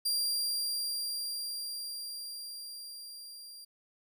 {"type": "tone with level ramp", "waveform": "sawtooth", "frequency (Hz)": 4761, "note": "D8", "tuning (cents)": 23, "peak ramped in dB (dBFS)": [-25, -44], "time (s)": [0.05, 3.65], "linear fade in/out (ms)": 10, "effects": []}